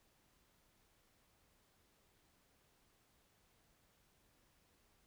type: silence
effects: pink hiss -74 dBFS RMS until 5.06 s